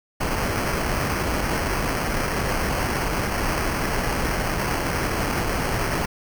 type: noise with sample-and-hold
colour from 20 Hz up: pink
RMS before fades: -24 dBFS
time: 0.2-6.06 s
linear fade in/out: 10 ms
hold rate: 3675 Hz
effects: none